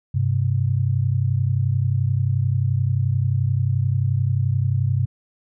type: tone pair together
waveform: sine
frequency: 99.38 / 130.81 Hz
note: G2 / C3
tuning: +24 / 0 cents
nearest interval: perfect fourth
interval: 476 cents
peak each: -20 dBFS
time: 0.14-5.06 s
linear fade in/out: 10 ms
effects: none